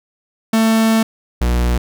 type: tone pair in turn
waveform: 45% pulse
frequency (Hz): 223 / 60.17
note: A3 / B1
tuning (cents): +23 / -44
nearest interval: octave + major seventh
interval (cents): 2267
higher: first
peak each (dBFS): -11 / -13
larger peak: first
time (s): 0.53-1.03 / 1.41-1.78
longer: first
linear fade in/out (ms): 5
effects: none

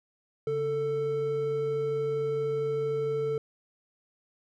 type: tone pair together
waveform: triangle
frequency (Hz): 139.7 / 443.5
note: C#3 / A4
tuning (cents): +14 / +14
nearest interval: octave + minor sixth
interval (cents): 2000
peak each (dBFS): -34 / -25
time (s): 0.47-3.38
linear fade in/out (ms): 2
effects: none

